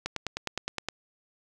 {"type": "click train", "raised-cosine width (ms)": 0.2, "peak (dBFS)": -13, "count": 9, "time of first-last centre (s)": [0.06, 0.886], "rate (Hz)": 9.68, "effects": []}